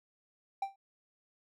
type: tone with exponential decay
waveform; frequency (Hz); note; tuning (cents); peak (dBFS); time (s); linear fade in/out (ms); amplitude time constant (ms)
triangle; 784; G5; 0; -26; 0.62-0.76; 5; 29
effects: none